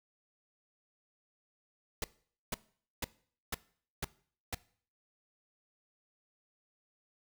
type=noise bursts; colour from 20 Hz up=pink; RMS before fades=-35 dBFS; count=6; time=2.02-4.546 s; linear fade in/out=2 ms; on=21 ms; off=480 ms; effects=noise-tail reverb RT60 0.5 s tail -20 dB re dry